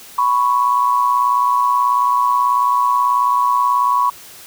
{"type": "tone pair together", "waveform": "sine", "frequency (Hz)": [990.3, 1108.7], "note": ["B5", "C#6"], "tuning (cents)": [4, 0], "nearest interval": "major second", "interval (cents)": 196, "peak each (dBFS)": -15, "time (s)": [0.18, 4.1], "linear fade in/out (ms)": 5, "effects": ["white hiss -39 dBFS RMS until 4.46 s"]}